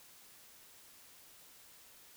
silence, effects white hiss -59 dBFS RMS until 2.16 s

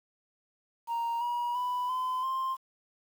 sine tone with pitch steps, 932.3 / 960.7 / 990 / 1020.2 / 1051.3 Hz, A#5 / B5 / B5 / C6 / C6, 0 / -48 / +4 / -44 / +8 cents, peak -26 dBFS, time 0.87-2.57 s, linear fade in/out 50 ms, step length 340 ms, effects tanh soft clip ceiling -28 dBFS + 9-bit

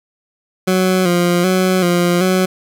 20% pulse tone with vibrato, 180.4 Hz, F#3, 44 cents flat, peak -7 dBFS, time 0.67-2.46 s, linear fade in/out 10 ms, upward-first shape square, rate 1.3 Hz, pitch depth 50 cents each way, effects none

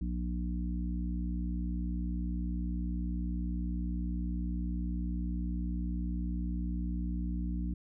harmonic tone, 60 Hz, B1, 49 cents flat, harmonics 1 / 3 / 4 / 5, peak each -33 / -37 / -43 / -43 dBFS, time 0.01-7.74 s, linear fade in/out 5 ms, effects none

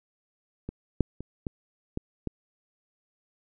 clicks, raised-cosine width 3 ms, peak -21 / -8 / -24 / -18 / -17 / -17 dBFS, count 6, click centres 0.69 / 1.007 / 1.206 / 1.468 / 1.974 / 2.273 s, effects none

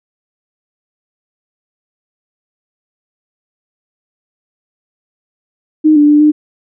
sine tone with pitch steps, 309 / 294.4 / 296.4 / 301.7 Hz, D#4 / D4 / D4 / D4, -12 / +4 / +16 / +47 cents, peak -4 dBFS, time 5.84-6.32 s, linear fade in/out 20 ms, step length 120 ms, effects none

